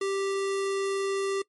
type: tone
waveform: square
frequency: 392 Hz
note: G4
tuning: in tune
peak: -27 dBFS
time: 0.01-1.42 s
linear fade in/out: 5 ms
effects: noise-tail reverb RT60 0.1 s tail -21 dB re dry + MP3 48 kbps